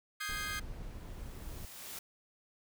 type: chord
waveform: sawtooth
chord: Ab major seventh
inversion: second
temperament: equal with one note detuned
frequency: 1244.5 / 1568 / 1648.8 / 2093 Hz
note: Eb6 / G6 / Ab6 / C7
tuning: 0 / 0 / -13 / 0 cents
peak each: -39 dBFS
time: 0.2-0.6 s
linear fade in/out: 10 ms
type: noise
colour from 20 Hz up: brown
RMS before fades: -44 dBFS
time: 0.29-1.65 s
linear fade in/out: 2 ms
type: noise with exponential growth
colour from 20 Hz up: white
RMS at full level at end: -43 dBFS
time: 0.51-1.99 s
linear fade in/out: 5 ms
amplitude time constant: 320 ms
effects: none